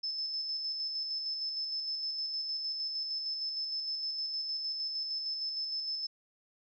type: tone with tremolo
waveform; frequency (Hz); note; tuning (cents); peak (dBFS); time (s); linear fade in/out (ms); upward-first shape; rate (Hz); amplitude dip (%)
sine; 5250; E8; -8; -32; 0.03-6.07; 10; square; 6.5; 30
effects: none